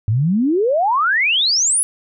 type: exponential sweep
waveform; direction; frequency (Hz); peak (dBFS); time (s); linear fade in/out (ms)
sine; up; 100 to 10890; -13; 0.08-1.83; 0
effects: none